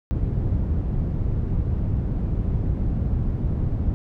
white low-pass noise, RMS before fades -23 dBFS, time 0.11-3.94 s, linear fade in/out 0 ms, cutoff 110 Hz, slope 12 dB/octave, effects none

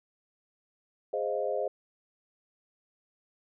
sine chord, F minor seventh, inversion first, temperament equal, 415.3 / 523.3 / 622.3 / 698.5 Hz, Ab4 / C5 / Eb5 / F5, 0 / 0 / 0 / 0 cents, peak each -34 / -32 / -33 / -37 dBFS, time 1.13-1.68 s, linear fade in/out 5 ms, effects none

